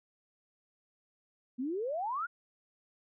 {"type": "exponential sweep", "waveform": "sine", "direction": "up", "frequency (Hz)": [237.3, 1480], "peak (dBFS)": -32, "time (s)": [1.58, 2.27], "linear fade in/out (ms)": 20, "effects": []}